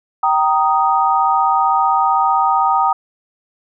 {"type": "chord", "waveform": "sine", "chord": "Eb major", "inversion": "first", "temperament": "just", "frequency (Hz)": [777.8, 933.4, 1244.5], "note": ["G5", "Bb5", "Eb6"], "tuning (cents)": [-14, 2, 0], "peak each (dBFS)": -16, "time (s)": [0.23, 2.93], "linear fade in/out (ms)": 5, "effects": []}